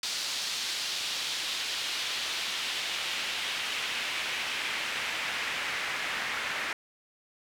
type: noise with band-pass filter sweep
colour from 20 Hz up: pink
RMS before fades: -33 dBFS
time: 0.03-6.73 s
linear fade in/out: 2 ms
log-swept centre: 4400 to 1900 Hz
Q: 1.5
effects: none